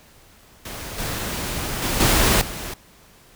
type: noise with level steps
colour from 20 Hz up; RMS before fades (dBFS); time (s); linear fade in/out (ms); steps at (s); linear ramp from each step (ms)
pink; -33 / -27 / -23 / -17 / -31; 0.65-2.74; 5; 0.98 / 1.82 / 2 / 2.41; 5
effects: pink hiss -51 dBFS RMS until 3.35 s